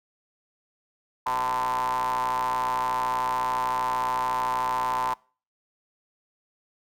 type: ring-modulated tone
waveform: square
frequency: 61.74 Hz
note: B1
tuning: in tune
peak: -22 dBFS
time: 1.26-5.14 s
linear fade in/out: 5 ms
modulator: 955 Hz
effects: noise-tail reverb RT60 0.4 s tail -24 dB re dry